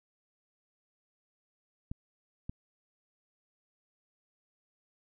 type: clicks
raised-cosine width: 5 ms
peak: -25 dBFS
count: 2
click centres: 1.915 / 2.495 s
effects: none